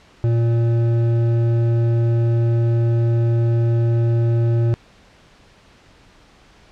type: tone with hard clipping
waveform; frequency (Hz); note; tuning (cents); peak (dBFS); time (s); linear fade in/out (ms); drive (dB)
triangle; 116.54; A#2; 0; -16; 0.24-4.74; 0; 13
effects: pink hiss -50 dBFS RMS until 6.71 s + low-pass 5000 Hz 12 dB/octave